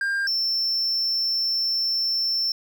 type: tone pair in turn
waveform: triangle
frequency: 1600 / 5370 Hz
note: G6 / E8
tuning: +35 / +31 cents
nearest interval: octave + major sixth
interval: 2096 cents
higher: second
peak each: -20 dBFS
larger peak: neither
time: 0.01-0.27 / 0.27-2.52 s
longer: second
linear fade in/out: 2 ms
effects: none